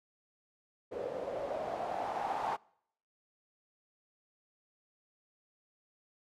blue noise with low-pass filter sweep, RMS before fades -37 dBFS, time 0.91-2.57 s, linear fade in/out 20 ms, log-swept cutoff 490 to 890 Hz, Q 5, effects noise-tail reverb RT60 0.7 s tail -26 dB re dry

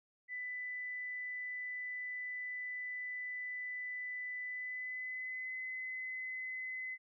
sine tone with pitch glide, 1994 to 2030 Hz, B6 to B6, +16 to +47 cents, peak -39 dBFS, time 0.28-6.98 s, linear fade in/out 50 ms, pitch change +31 cents, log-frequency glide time 4.43-5.54 s, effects none

